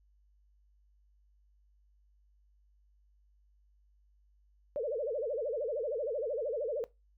sine tone with vibrato, 514 Hz, C5, 31 cents flat, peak -31 dBFS, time 4.76-6.84 s, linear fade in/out 0 ms, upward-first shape sine, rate 13 Hz, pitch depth 280 cents each way, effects noise-tail reverb RT60 0.2 s tail -18 dB re dry + added 50 Hz sine -64 dBFS peak until 7.17 s

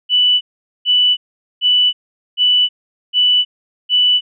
sine tone bursts, 2972 Hz, F#7, 7 cents sharp, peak -9 dBFS, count 6, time 0.09-4.21 s, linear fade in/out 50 ms, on 320 ms, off 440 ms, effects none

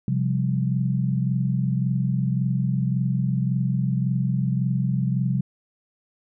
sine chord, C suspended fourth, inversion none, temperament just, 130.81 / 174.42 / 196.22 Hz, C3 / F3 / G3, 0 / -2 / +2 cents, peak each -22 / -26 / -27 dBFS, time 0.08-5.41 s, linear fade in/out 2 ms, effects none

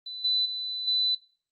sine tone with level steps, 3997 Hz, B7, 20 cents sharp, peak -35 / -22 / -30 / -22 dBFS, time 0.06-1.15 s, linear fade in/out 5 ms, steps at 0.24 / 0.45 / 0.87 s, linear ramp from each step 10 ms, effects noise-tail reverb RT60 0.4 s tail -19 dB re dry + Opus 32 kbps

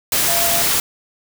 sine tone in noise, 682 Hz, F5, 41 cents flat, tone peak -22 dBFS, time 0.28-0.62 s, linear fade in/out 2 ms, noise white, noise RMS -17 dBFS, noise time 0.12-0.8 s, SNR -8 dB, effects none

